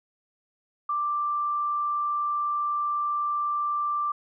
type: tone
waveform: sine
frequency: 1178 Hz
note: D6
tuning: 5 cents sharp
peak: -24 dBFS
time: 0.89-4.12 s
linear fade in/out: 5 ms
effects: none